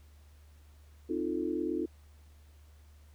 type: chord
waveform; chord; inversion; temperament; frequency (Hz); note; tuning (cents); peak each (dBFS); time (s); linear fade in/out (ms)
sine; F dominant seventh; second; equal; 261.6 / 311.1 / 349.2 / 440; C4 / Eb4 / F4 / A4; 0 / 0 / 0 / 0; -38 / -34 / -34 / -39; 1.09-1.86; 10
effects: added 74 Hz sine -54 dBFS peak until 3.14 s + pink hiss -67 dBFS RMS until 3.14 s